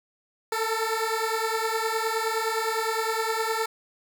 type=beating tone pair; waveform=15% pulse; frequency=441.7 / 451.4 Hz; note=A4 / A4; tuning=+7 / +44 cents; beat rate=9.7 Hz; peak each=-21 / -22 dBFS; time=0.52-3.66 s; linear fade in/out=5 ms; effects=none